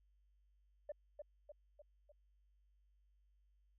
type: tone with echo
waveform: sine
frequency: 591 Hz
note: D5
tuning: 11 cents sharp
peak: -40 dBFS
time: 0.89-0.92 s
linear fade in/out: 5 ms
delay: 300 ms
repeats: 4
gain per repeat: -5 dB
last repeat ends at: 2.12 s
effects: tanh soft clip ceiling -38 dBFS + added 50 Hz sine -70 dBFS peak until 3.78 s